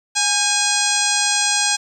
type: harmonic tone with a mistuned harmonic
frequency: 830.6 Hz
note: G#5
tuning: in tune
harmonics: 1 / 2 / 3 / 4 / 5 / 6 / 7 / 8 / 9 / 10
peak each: -25 / -25 / -25 / -25 / -25 / -25 / -25 / -25 / -25 / -25 dBFS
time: 0.15-1.77 s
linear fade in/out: 20 ms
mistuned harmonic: 2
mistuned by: -62 cents
effects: 8-bit